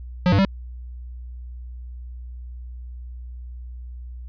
square tone with pitch steps, 179.7 / 98.6 / 194.4 Hz, F3 / G2 / G3, +50 / +11 / -14 cents, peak -15 dBFS, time 0.26-0.449 s, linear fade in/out 0 ms, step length 63 ms, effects added 61 Hz sine -33 dBFS peak until 4.28 s + resampled to 11025 Hz

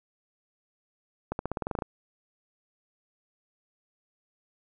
accelerating click train, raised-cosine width 1 ms, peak -16 dBFS, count 11, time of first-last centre 1.32-1.822 s, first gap 71 ms, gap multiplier 0.92, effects none

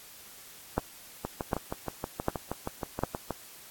two click trains, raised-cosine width 1 ms, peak -11 / -17 dBFS, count 4 / 14, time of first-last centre 0.78-3.036 / 1.25-3.307 s, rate 1.33 / 6.32 Hz, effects white hiss -50 dBFS RMS until 3.7 s + AAC 64 kbps

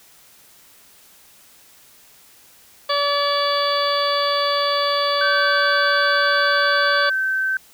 harmonic tone, 573 Hz, D5, 43 cents flat, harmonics 1 / 2 / 3 / 4 / 5 / 6 / 7 / 8, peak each -22 / -21 / -29 / -33 / -34 / -26 / -35 / -26 dBFS, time 2.89-7.1 s, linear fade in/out 10 ms
sine tone, 1544 Hz, G6, 27 cents flat, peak -18 dBFS, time 5.21-7.57 s, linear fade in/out 2 ms
effects white hiss -50 dBFS RMS until 7.73 s

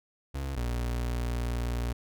35% pulse tone pair in turn, 68.2 / 59.63 Hz, C#2 / A#1, -28 / +40 cents, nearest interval major second, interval 232 cents, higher first, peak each -30 / -27 dBFS, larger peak second, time 0.34-0.56 / 0.56-1.93 s, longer second, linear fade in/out 10 ms, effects none

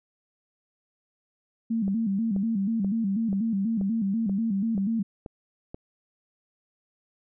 sine tone with vibrato, 210.7 Hz, G#3, 25 cents sharp, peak -23 dBFS, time 1.7-5.03 s, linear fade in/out 10 ms, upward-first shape square, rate 4.1 Hz, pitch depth 130 cents each way
click train, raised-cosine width 2 ms, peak -24 dBFS, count 9, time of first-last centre 1.88-5.745 s, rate 2.07 Hz
effects none

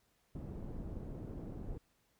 pink low-pass noise, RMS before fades -44 dBFS, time 0.35-1.78 s, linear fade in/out 2 ms, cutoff 380 Hz, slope 12 dB/octave, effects pink hiss -75 dBFS RMS until 2.19 s

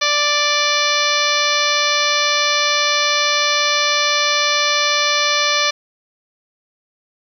harmonic tone with a mistuned harmonic, 587.3 Hz, D5, in tune, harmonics 1 / 2 / 3 / 4 / 5 / 6 / 7 / 8 / 9 / 10, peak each -24 / -21 / -23 / -21 / -26 / -22 / -23 / -27 / -26 / -26 dBFS, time 0.01-5.71 s, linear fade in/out 10 ms, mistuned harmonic 7, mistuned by +21 cents, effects 8-bit

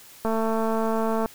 click train, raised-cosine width 1 ms, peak -13 dBFS, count 226, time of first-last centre 0.25-1.259 s, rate 223 Hz, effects white hiss -48 dBFS RMS until 1.34 s

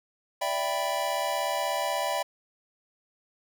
square chord, E minor seventh, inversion third, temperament equal with one note detuned, 582.9 / 659.3 / 784 / 987.8 Hz, D5 / E5 / G5 / B5, -13 / 0 / 0 / 0 cents, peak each -33 dBFS, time 0.41-2.23 s, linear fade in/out 10 ms, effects none

